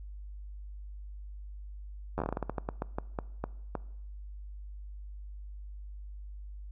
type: slowing click train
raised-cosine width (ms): 1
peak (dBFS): -18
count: 18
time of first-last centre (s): 2.18-3.753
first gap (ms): 10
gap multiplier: 1.24
effects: noise-tail reverb RT60 0.8 s tail -21 dB re dry + added 50 Hz sine -41 dBFS peak until 6.71 s